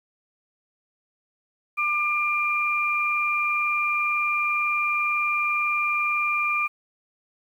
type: tone pair together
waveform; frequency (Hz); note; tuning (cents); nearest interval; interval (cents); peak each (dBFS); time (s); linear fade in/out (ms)
sine; 1194 / 2388; D6 / D7; +28 / +28; octave; 1200; -25 / -23; 1.77-6.68; 20
effects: 9-bit